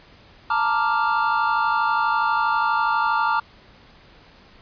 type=chord; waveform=triangle; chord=Bb major seventh; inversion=third; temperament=equal; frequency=880 / 932.3 / 1174.7 / 1396.9 Hz; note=A5 / Bb5 / D6 / F6; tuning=0 / 0 / 0 / 0 cents; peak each=-22 dBFS; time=0.5-3.4 s; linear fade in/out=5 ms; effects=pink hiss -50 dBFS RMS until 4.61 s + resampled to 11025 Hz